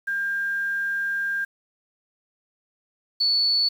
sine tone pair in turn, 1600 / 4445 Hz, G6 / C#8, +35 / +4 cents, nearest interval octave + tritone, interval 1769 cents, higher second, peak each -23 / -18 dBFS, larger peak second, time 0.07-1.45 / 3.2-3.69 s, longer first, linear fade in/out 10 ms, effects 8-bit

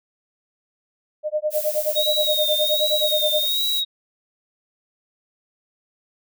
sine tone with tremolo, 609 Hz, D#5, 37 cents flat, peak -17 dBFS, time 1.23-3.46 s, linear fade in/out 50 ms, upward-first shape sine, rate 9.5 Hz, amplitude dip 100%
violet noise, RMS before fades -28 dBFS, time 1.5-3.83 s, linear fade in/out 50 ms
sine tone with vibrato, 3747 Hz, A#7, 8 cents sharp, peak -20 dBFS, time 1.95-3.85 s, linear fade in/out 20 ms, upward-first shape triangle, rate 1.3 Hz, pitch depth 69 cents each way
effects none

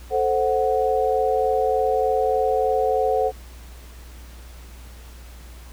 sine chord, F# diminished, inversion first, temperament equal, 440 / 523.3 / 740 Hz, A4 / C5 / F#5, 0 / 0 / 0 cents, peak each -22 dBFS, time 0.1-3.32 s, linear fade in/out 50 ms, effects added 60 Hz sine -39 dBFS peak until 5.72 s + pink hiss -48 dBFS RMS until 5.72 s

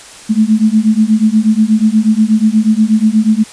sine beating tone pair, 213.2 / 221.5 Hz, G#3 / A3, +46 / +12 cents, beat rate 8.3 Hz, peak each -10 dBFS, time 0.29-3.44 s, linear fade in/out 20 ms, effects white hiss -34 dBFS RMS until 3.52 s + resampled to 22050 Hz

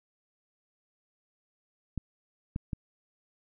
clicks, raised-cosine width 5 ms, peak -20 dBFS, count 3, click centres 1.977 / 2.561 / 2.732 s, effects none

